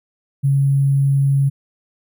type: tone with sample-and-hold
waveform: sine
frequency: 138.3 Hz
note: C#3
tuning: 4 cents flat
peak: -12 dBFS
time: 0.43-1.5 s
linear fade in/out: 20 ms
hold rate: 11025 Hz
effects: none